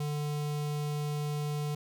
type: tone with notch filter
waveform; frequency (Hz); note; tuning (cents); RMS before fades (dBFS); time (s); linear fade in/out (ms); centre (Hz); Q
square; 148; D3; +14; -33; 0-1.75; 5; 1700; 2
effects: none